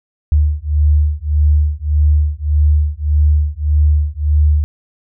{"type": "beating tone pair", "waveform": "sine", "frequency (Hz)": [74, 75.7], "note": ["D2", "D#2"], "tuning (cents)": [14, -47], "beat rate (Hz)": 1.7, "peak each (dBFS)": -13, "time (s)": [0.32, 4.64], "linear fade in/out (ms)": 0, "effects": []}